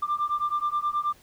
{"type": "beating tone pair", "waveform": "sine", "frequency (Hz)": [1184, 1193.4], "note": ["D6", "D6"], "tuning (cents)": [14, 27], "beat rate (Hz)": 9.4, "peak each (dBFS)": -26, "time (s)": [0.02, 1.13], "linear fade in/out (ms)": 10, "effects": ["tanh soft clip ceiling -19 dBFS", "pink hiss -56 dBFS RMS until 1.22 s"]}